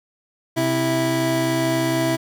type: tone pair together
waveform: 25% pulse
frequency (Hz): 130.81 / 328.4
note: C3 / E4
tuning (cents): 0 / -6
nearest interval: octave + major third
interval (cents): 1594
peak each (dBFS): -20 / -16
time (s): 0.56-2.17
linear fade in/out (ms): 20
effects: none